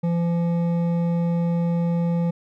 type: tone with hard clipping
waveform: sine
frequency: 170.5 Hz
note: F3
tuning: 41 cents flat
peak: -21 dBFS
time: 0.03-2.31 s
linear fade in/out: 10 ms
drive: 9 dB
effects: none